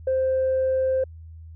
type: tone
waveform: sine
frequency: 523.3 Hz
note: C5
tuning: in tune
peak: -18 dBFS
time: 0.07-1.04 s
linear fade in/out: 5 ms
effects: tanh soft clip ceiling -16 dBFS + added 81 Hz sine -39 dBFS peak until 1.55 s